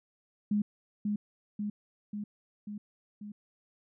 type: tone with echo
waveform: sine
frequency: 207.7 Hz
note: G#3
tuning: in tune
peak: -25 dBFS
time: 0.51-0.62 s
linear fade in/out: 5 ms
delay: 540 ms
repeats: 5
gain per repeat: -3 dB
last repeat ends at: 3.32 s
effects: none